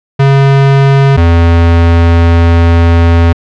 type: tone pair in turn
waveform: square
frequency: 137.5 / 84.38 Hz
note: C#3 / E2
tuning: -14 / +41 cents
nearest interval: minor sixth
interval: 845 cents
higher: first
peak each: -4 dBFS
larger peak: neither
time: 0.19-1.17 / 1.17-3.33 s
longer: second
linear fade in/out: 10 ms
effects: low-pass 3000 Hz 12 dB/octave